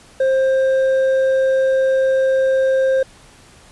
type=tone with hard clipping; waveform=sine; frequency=529 Hz; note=C5; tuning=19 cents sharp; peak=-14 dBFS; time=0.2-3.03 s; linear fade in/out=5 ms; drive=4 dB; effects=pink hiss -46 dBFS RMS until 3.71 s + resampled to 24000 Hz